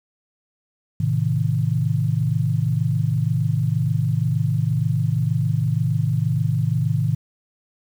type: chord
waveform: sine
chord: A diminished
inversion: none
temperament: just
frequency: 110 / 132 / 158.4 Hz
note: A2 / C3 / Eb3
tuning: 0 / +16 / +31 cents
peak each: -22 dBFS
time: 1-7.15 s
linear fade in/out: 5 ms
effects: 8-bit